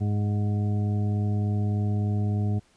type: harmonic tone with a mistuned harmonic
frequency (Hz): 103.4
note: G#2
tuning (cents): -7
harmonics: 1 / 2 / 3 / 4 / 6 / 7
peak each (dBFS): -23 / -30 / -39 / -40 / -47 / -43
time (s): 0-2.6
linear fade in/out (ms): 20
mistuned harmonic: 7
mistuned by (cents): +23
effects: pink hiss -62 dBFS RMS until 2.76 s + resampled to 22050 Hz